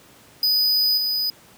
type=tone with level steps; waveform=square; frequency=4978 Hz; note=D#8; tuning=in tune; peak=-17 / -21 dBFS; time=0.43-1.3 s; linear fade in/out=2 ms; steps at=0.97 s; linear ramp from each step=10 ms; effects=pink hiss -50 dBFS RMS until 1.57 s + high-pass 100 Hz 12 dB/octave